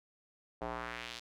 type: tone with band-pass filter sweep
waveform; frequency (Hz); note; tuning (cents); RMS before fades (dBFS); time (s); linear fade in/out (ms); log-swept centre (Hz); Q
square; 59; A#1; +22; -42; 0.61-1.2; 10; 670 to 4400; 1.5
effects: none